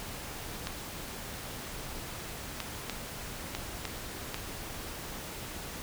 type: clicks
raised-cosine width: 0.2 ms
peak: -16 dBFS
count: 6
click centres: 0.671 / 2.603 / 2.897 / 3.55 / 3.853 / 4.344 s
effects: pink hiss -41 dBFS RMS until 5.82 s

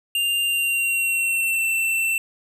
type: tone with pitch glide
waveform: square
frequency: 2794 to 2685 Hz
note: F7 to E7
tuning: 0 to +31 cents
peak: -20 dBFS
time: 0.15-2.18 s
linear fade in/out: 2 ms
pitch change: -69 cents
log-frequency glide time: 0.42-1.66 s
effects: none

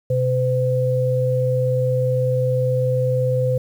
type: tone pair together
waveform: sine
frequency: 127.4 / 509.3 Hz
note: C3 / C5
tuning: -46 / -47 cents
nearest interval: 2 octaves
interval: 2399 cents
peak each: -19 dBFS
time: 0.1-3.58 s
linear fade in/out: 5 ms
effects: 8-bit

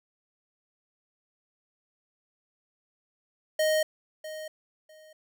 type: tone with echo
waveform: square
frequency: 622.3 Hz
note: D#5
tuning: in tune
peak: -23 dBFS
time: 3.59-3.83 s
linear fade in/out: 5 ms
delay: 650 ms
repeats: 2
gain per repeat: -14 dB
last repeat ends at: 5.13 s
effects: none

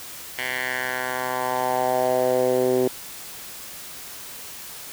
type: tone with band-pass filter sweep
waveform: 10% pulse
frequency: 127.2 Hz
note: C3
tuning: 48 cents flat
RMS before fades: -23 dBFS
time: 0.38-2.88 s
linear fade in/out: 5 ms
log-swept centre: 2300 to 360 Hz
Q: 2.6
effects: white hiss -38 dBFS RMS until 4.92 s

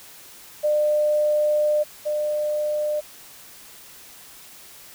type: tone pair in turn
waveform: sine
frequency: 600 / 600 Hz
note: D5 / D5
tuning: +37 / +37 cents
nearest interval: unison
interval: 0 cents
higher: neither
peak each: -17 / -21 dBFS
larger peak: first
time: 0.63-1.84 / 2.05-3.01 s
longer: first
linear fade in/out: 20 ms
effects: white hiss -45 dBFS RMS until 4.94 s

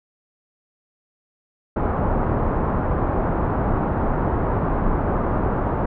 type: low-pass noise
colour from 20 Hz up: pink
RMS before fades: -21 dBFS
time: 1.76-5.86 s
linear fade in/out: 5 ms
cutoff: 1200 Hz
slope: 24 dB/octave
effects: none

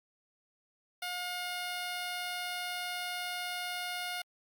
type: tone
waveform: 10% pulse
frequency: 716 Hz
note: F5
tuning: 43 cents sharp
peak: -27 dBFS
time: 1.02-4.22 s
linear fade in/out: 5 ms
effects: Opus 48 kbps

